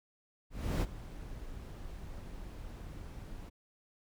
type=noise with ADSR envelope; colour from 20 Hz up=brown; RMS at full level=-28 dBFS; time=0.5-3.5 s; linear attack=320 ms; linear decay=36 ms; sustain=-17 dB; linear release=19 ms; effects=none